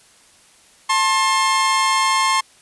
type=tone pair together; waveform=sawtooth; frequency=883.9 / 1065 Hz; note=A5 / C6; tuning=+8 / +30 cents; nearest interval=minor third; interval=322 cents; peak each=-18 / -12 dBFS; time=0.89-2.41 s; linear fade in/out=10 ms; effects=white hiss -51 dBFS RMS until 2.61 s + resampled to 24000 Hz